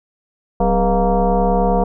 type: tone with frequency modulation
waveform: sine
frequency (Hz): 258.9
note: C4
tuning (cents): -18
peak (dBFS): -12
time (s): 0.6-1.84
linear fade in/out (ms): 5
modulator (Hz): 224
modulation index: 2.7
effects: none